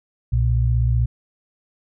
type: tone pair together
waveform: sine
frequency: 62.93 / 118.8 Hz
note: B1 / A#2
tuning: +33 / +33 cents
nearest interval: major seventh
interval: 1100 cents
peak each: -18 dBFS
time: 0.32-1.06 s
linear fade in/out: 10 ms
effects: none